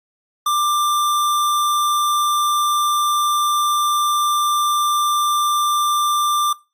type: tone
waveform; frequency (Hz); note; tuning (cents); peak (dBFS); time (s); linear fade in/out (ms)
square; 1186; D6; +17; -16; 0.46-6.53; 5
effects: noise-tail reverb RT60 0.3 s tail -22 dB re dry + AAC 64 kbps